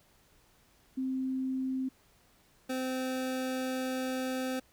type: tone pair in turn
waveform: sine / 25% pulse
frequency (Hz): 261.6 / 258.6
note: C4 / C4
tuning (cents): 0 / -20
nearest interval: unison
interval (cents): 20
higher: first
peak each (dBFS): -30 / -28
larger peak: second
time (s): 0.97-1.89 / 2.69-4.6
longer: second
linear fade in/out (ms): 10
effects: pink hiss -65 dBFS RMS until 4.72 s